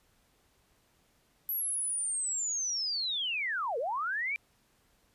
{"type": "linear two-way sweep", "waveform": "sine", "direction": "down then up", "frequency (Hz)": [11840, 440, 2376], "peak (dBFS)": -30, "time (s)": [1.49, 4.36], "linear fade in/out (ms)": 0, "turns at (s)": 3.78, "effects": ["pink hiss -69 dBFS RMS until 5.14 s", "resampled to 32000 Hz"]}